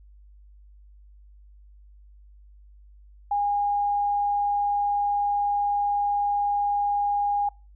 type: tone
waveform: sine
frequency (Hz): 816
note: G#5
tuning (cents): -31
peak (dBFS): -21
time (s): 3.31-7.49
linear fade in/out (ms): 5
effects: noise-tail reverb RT60 0.3 s tail -25 dB re dry + added 50 Hz sine -48 dBFS peak until 7.75 s